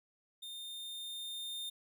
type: tone with level ramp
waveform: 45% pulse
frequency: 3633 Hz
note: A#7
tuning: 45 cents flat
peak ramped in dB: -44 to -39 dBFS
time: 0.42-1.7 s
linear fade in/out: 10 ms
effects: none